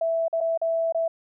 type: tone with dropouts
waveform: sine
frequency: 659.3 Hz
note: E5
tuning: in tune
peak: -21 dBFS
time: 0.01-1.08 s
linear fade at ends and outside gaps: 5 ms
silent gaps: 0.282-0.328 / 0.405-0.41 / 0.576-0.615 / 0.924-0.946 s
effects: none